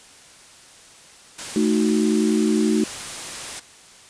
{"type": "noise", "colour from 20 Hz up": "white", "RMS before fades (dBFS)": -32, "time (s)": [1.38, 3.6], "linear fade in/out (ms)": 10}
{"type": "chord", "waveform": "sine", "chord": "D# diminished", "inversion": "second", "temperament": "equal", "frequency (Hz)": [220, 311.1, 370], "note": ["A3", "D#4", "F#4"], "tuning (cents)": [0, 0, 0], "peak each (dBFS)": [-19, -21, -23], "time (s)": [1.56, 2.84], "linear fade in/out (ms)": 2}
{"effects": ["white hiss -47 dBFS RMS until 4.09 s", "resampled to 22050 Hz"]}